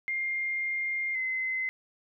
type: tone pair in turn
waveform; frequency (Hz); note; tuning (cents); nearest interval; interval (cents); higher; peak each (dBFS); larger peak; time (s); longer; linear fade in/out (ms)
sine; 2114 / 2053; C7 / C7; +17 / -33; minor second; 50; first; -28; neither; 0.08-1.15 / 1.15-1.69; first; 0
effects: none